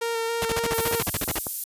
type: tone with vibrato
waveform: sawtooth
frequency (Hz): 460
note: A#4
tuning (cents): -23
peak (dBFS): -21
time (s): 0.01-1.01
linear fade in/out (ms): 10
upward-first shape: square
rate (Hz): 3.6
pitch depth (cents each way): 15
type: noise bursts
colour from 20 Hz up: pink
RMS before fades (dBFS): -26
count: 14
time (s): 0.42-1.385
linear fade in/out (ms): 0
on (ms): 29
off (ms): 43
type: high-pass noise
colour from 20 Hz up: white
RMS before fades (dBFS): -28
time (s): 0.74-1.64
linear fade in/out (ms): 2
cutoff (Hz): 11000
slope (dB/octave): 12
type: clicks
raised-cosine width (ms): 1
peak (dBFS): -17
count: 6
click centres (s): 0.913 / 1.08 / 1.278 / 1.314 / 1.374 / 1.468
effects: high-pass 60 Hz 12 dB/octave + resampled to 32000 Hz